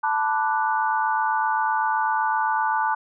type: chord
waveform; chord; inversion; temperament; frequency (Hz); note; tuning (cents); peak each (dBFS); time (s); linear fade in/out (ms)
sine; B minor seventh; third; equal; 880 / 987.8 / 1174.7 / 1480; A5 / B5 / D6 / F#6; 0 / 0 / 0 / 0; -22 / -28 / -28 / -27; 0.03-2.95; 10
effects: none

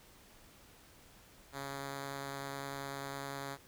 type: tone with vibrato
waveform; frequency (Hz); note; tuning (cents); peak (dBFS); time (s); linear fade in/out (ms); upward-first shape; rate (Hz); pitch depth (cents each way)
5% pulse; 138.59; C#3; 0; -29; 1.52-3.58; 50; triangle; 10; 9
effects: pink hiss -60 dBFS RMS until 3.67 s

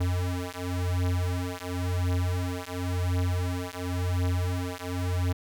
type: beating tone pair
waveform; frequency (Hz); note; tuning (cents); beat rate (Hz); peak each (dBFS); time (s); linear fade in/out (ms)
square; 89.3 / 90.24; F2 / F#2; +39 / -43; 0.94; -30; 0-5.33; 10
effects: none

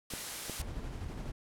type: noise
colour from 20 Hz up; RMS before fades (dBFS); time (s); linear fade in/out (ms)
white; -40; 0.1-0.62; 5
type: clicks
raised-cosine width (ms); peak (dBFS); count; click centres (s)
2; -26; 2; 0.137 / 0.497
type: noise with tremolo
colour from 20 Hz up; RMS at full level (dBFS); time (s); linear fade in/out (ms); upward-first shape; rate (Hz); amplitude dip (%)
brown; -39; 0.59-1.32; 10; square; 12; 25
effects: low-pass 12000 Hz 12 dB/octave

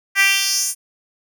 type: tone with high-pass filter sweep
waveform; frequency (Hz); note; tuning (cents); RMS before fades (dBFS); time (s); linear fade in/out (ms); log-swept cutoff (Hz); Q
10% pulse; 392.3; G4; +1; -17; 0.15-0.75; 50; 1800 to 8900; 2.6
effects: none

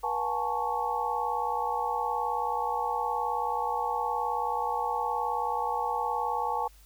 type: tone cluster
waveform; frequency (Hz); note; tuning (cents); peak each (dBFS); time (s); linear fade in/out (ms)
sine; 482.8 / 727 / 826 / 885 / 1110; B4 / F#5 / G#5 / A5 / C#6; -39 / -31 / -10 / +10 / +2; -36 / -38 / -32 / -31 / -34; 0.03-6.68; 10
effects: added 50 Hz sine -53 dBFS peak until 6.85 s + white hiss -60 dBFS RMS until 6.85 s

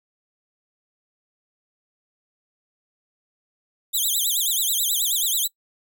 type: tone with vibrato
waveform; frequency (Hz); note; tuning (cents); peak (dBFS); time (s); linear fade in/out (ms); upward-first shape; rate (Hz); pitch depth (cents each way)
5% pulse; 3520; A7; 0; -13; 3.93-5.48; 20; sine; 9.3; 220
effects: noise-tail reverb RT60 0.1 s tail -23 dB re dry

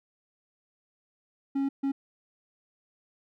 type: tone bursts at uneven times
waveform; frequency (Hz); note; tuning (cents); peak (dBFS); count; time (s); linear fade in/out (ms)
triangle; 274.6; C#4; -16; -23; 2; 1.55-1.69 / 1.83-1.92; 10
effects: none

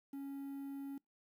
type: tone with quantisation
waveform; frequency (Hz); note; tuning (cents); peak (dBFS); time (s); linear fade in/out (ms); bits
triangle; 277.2; C#4; 0; -40; 0.13-0.98; 5; 11
effects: noise-tail reverb RT60 0.2 s tail -25 dB re dry

